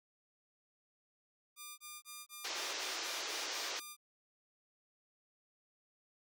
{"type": "tone bursts", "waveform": "5% pulse", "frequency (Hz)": 1200, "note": "D6", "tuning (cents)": 37, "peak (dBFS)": -35, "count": 10, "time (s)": [1.56, 3.967], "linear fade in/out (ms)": 50, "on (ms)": 220, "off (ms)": 23}
{"type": "band-pass noise", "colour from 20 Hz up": "white", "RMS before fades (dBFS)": -41, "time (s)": [2.44, 3.8], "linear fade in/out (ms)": 10, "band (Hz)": [310, 6500], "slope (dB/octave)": 48}
{"effects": []}